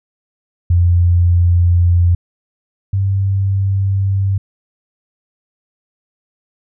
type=tone pair in turn; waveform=sine; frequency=87.31 / 97.51 Hz; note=F2 / G2; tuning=0 / -9 cents; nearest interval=major second; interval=191 cents; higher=second; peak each=-8 / -12 dBFS; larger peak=first; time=0.7-2.15 / 2.93-4.38 s; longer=neither; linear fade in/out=5 ms; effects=none